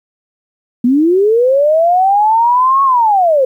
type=linear two-way sweep; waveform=sine; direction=up then down; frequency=233.1 to 1108.7 to 502 Hz; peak=-7 dBFS; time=0.84-3.45 s; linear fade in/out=5 ms; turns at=2.83 s; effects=8-bit